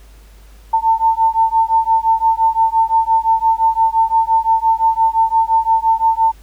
sine beating tone pair, 895 / 900.8 Hz, A5 / A5, +29 / +40 cents, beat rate 5.8 Hz, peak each -14 dBFS, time 0.73-6.32 s, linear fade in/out 10 ms, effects added 51 Hz sine -39 dBFS peak until 6.42 s + pink hiss -50 dBFS RMS until 6.42 s

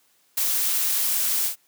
blue noise with ADSR envelope, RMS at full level -20 dBFS, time 0.37-1.56 s, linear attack 9 ms, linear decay 5 ms, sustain -3 dB, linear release 110 ms, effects white hiss -63 dBFS RMS until 1.67 s + high-pass 150 Hz 12 dB/octave

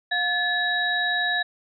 sine tone cluster, 714 / 1725 / 3832 Hz, F5 / A6 / A#7, +38 / -35 / +47 cents, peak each -29 / -23 / -27 dBFS, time 0.11-1.43 s, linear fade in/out 10 ms, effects none

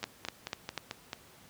two click trains, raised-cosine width 0.2 ms, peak -16 / -19 dBFS, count 4 / 6, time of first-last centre 0.04-0.777 / 0.03-1.131 s, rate 4.07 / 4.54 Hz, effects pink hiss -57 dBFS RMS until 1.49 s + high-pass 80 Hz 12 dB/octave

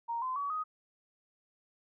sine tone with pitch steps, 932.3 / 1028.5 / 1134.6 / 1251.7 Hz, A#5 / C6 / C#6 / D#6, 0 / -30 / +40 / +10 cents, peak -32 dBFS, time 0.08-0.64 s, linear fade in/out 20 ms, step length 140 ms, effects none

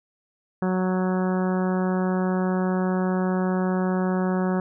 harmonic tone, 185 Hz, F#3, in tune, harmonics 1 / 2 / 3 / 4 / 5 / 6 / 7 / 8 / 9, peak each -22 / -28 / -32 / -34 / -36 / -38 / -39 / -40 / -41 dBFS, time 0.62-4.6 s, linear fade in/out 2 ms, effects none

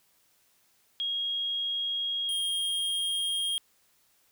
sine / square tone pair in turn, 3276 / 3238 Hz, G#7 / G#7, -24 / -45 cents, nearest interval unison, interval 21 cents, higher first, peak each -28 / -28 dBFS, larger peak neither, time 1-2.29 / 2.29-3.58 s, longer neither, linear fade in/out 0 ms, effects white hiss -67 dBFS RMS until 4.31 s

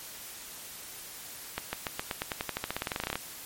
accelerating click train, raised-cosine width 0.3 ms, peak -14 dBFS, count 23, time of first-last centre 1.58-3.156 s, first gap 150 ms, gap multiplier 0.92, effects white hiss -44 dBFS RMS until 3.45 s + MP3 64 kbps

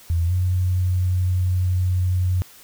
sine tone with pitch glide, 84.1 to 91.18 Hz, E2 to F#2, +35 to -25 cents, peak -17 dBFS, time 0.1-2.42 s, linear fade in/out 0 ms, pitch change +140 cents, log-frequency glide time 0.26-0.32 s, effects white hiss -47 dBFS RMS until 2.63 s

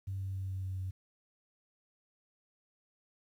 sine tone with pitch steps, 96.6 / 95.99 / 95.38 / 94.78 / 94.18 / 93.58 Hz, G2 / G2 / G2 / F#2 / F#2 / F#2, -25 / -36 / -47 / +42 / +31 / +20 cents, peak -34 dBFS, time 0.07-0.91 s, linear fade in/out 10 ms, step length 140 ms, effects tanh soft clip ceiling -30 dBFS + 11-bit

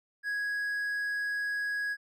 triangle tone, 1661.2 Hz, G#6, in tune, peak -28 dBFS, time 0.23-1.97 s, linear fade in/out 50 ms, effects none

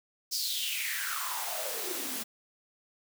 white noise with high-pass filter sweep, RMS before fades -34 dBFS, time 0.31-2.24 s, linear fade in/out 20 ms, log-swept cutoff 5300 to 210 Hz, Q 5.6, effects none

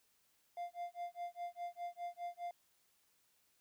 triangle tone with tremolo, 698.5 Hz, F5, in tune, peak -37 dBFS, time 0.57-2.51 s, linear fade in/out 2 ms, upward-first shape sine, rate 4.9 Hz, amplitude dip 100%, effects white hiss -75 dBFS RMS until 3.6 s

